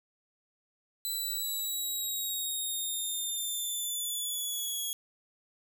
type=linear sweep; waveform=10% pulse; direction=down; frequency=4000 to 3322 Hz; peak=-25 dBFS; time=1.05-4.93 s; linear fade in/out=0 ms; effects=none